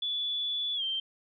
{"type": "tone with pitch glide", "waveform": "sine", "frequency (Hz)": [3445, 3141], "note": ["A7", "G7"], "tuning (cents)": [-37, 3], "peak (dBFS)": -29, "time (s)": [0.02, 1], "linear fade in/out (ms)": 5, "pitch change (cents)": -160, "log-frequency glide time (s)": [0.75, 0.83], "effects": []}